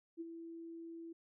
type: tone with ADSR envelope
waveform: sine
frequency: 332.1 Hz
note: E4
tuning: 13 cents sharp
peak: -39 dBFS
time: 0.17-1.13 s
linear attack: 37 ms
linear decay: 27 ms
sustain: -7 dB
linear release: 9 ms
effects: none